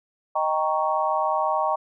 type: chord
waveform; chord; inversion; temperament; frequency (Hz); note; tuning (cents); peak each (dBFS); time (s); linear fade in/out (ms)
sine; Eb dominant seventh; none; equal; 622.3 / 784 / 932.3 / 1108.7; Eb5 / G5 / Bb5 / Db6; 0 / 0 / 0 / 0; -26; 0.35-1.76; 10
effects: none